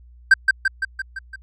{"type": "tone with echo", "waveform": "triangle", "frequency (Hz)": 1568, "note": "G6", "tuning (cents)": 0, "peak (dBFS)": -5, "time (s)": [0.31, 0.34], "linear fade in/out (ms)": 5, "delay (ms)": 170, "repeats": 6, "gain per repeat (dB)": -4, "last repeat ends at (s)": 1.36, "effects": ["added 60 Hz sine -44 dBFS peak until 1.42 s", "resampled to 24000 Hz"]}